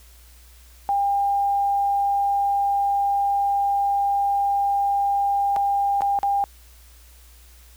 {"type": "tone with dropouts", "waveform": "sine", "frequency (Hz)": 801, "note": "G5", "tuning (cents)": 37, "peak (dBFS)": -18, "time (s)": [0.89, 6.44], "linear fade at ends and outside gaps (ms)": 0, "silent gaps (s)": [[5.562, 5.566], [6.008, 6.019], [6.189, 6.231]], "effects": ["added 60 Hz sine -47 dBFS peak until 7.76 s", "white hiss -53 dBFS RMS until 7.76 s"]}